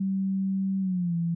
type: tone with pitch glide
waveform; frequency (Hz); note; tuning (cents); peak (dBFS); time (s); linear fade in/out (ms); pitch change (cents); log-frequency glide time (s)
sine; 192.8 to 168.81; G3 to E3; -28 to +41; -24; 0-1.35; 10; -231; 0.8-1.15
effects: none